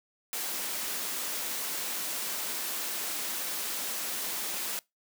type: high-pass noise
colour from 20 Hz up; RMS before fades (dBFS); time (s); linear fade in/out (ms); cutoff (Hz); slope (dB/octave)
white; -34; 0.33-4.79; 0; 190; 24
effects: noise-tail reverb RT60 0.2 s tail -24 dB re dry